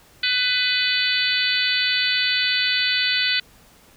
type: harmonic tone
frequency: 499.1 Hz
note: B4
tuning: 18 cents sharp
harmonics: 3 / 4 / 5 / 6 / 7 / 8 / 9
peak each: -26 / -26 / -26 / -26 / -26 / -26 / -26 dBFS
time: 0.23-3.4 s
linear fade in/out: 5 ms
effects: pink hiss -52 dBFS RMS until 3.96 s